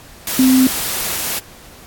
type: tone in noise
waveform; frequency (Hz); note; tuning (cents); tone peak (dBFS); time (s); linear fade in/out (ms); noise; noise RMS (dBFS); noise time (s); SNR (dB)
sine; 259.3; C4; -15; -8; 0.39-0.67; 2; white; -21; 0.27-1.39; +10
effects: pink hiss -41 dBFS RMS until 1.86 s + AAC 64 kbps